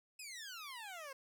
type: exponential sweep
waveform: 15% pulse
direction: down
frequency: 2606 to 522 Hz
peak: -40 dBFS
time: 0.19-1.13 s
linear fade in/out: 5 ms
effects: none